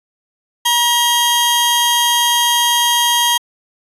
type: tone pair together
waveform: sawtooth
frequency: 954 / 3224 Hz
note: A#5 / G7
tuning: +40 / +48 cents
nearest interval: octave + major sixth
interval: 2108 cents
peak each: -11 dBFS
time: 0.65-3.38 s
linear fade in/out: 10 ms
effects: resampled to 32000 Hz